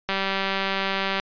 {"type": "click train", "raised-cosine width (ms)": 0.3, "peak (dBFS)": -9, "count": 216, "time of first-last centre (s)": [0.09, 1.198], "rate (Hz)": 194, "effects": ["resampled to 11025 Hz"]}